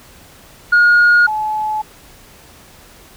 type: tone pair in turn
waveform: sine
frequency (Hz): 1434 / 858.1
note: F6 / A5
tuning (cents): +45 / -44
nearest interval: major sixth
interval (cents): 889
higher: first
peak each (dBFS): -5 / -16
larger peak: first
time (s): 0.72-1.27 / 1.27-1.82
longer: neither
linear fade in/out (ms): 10
effects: tanh soft clip ceiling -5 dBFS + pink hiss -43 dBFS RMS until 3.16 s